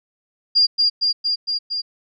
sine tone with echo, 4805 Hz, D8, 39 cents sharp, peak -11 dBFS, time 0.55-0.67 s, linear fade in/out 20 ms, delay 230 ms, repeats 5, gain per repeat -2 dB, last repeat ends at 1.82 s, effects none

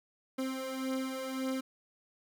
30% pulse beating tone pair, 261.6 / 263.4 Hz, C4 / C4, 0 / +12 cents, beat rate 1.8 Hz, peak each -36 / -33 dBFS, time 0.38-1.61 s, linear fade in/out 10 ms, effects none

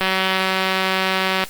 click train, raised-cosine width 0.3 ms, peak -3 dBFS, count 271, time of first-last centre 0.01-1.439 s, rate 189 Hz, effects white hiss -39 dBFS RMS until 1.49 s + Opus 24 kbps

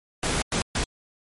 pink noise bursts at uneven times, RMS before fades -25 dBFS, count 3, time 0.23-0.42 / 0.52-0.62 / 0.75-0.84 s, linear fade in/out 2 ms, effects MP3 48 kbps

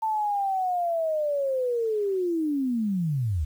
sine linear sweep, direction down, 890 to 69 Hz, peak -23 dBFS, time 0.02-3.45 s, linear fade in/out 10 ms, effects 9-bit

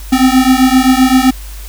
square beating tone pair, 255.4 / 263.1 Hz, C4 / C4, -42 / +10 cents, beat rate 7.7 Hz, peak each -10 dBFS, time 0.12-1.31 s, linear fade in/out 10 ms, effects added 50 Hz sine -25 dBFS peak until 1.68 s + white hiss -35 dBFS RMS until 1.68 s

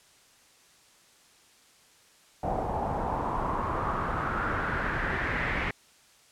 pink noise with low-pass filter sweep, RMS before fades -30 dBFS, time 2.43-5.71 s, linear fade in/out 5 ms, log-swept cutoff 740 to 2100 Hz, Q 3.8, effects white hiss -59 dBFS RMS until 6.31 s + low-pass 9000 Hz 12 dB/octave

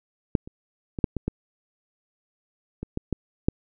clicks, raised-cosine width 3 ms, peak -6 / -26 / -17 / -6 / -14 / -12 / -19 / -14 / -12 / -6 dBFS, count 10, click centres 0.352 / 0.475 / 0.988 / 1.042 / 1.167 / 1.28 / 2.83 / 2.974 / 3.127 / 3.485 s, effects none

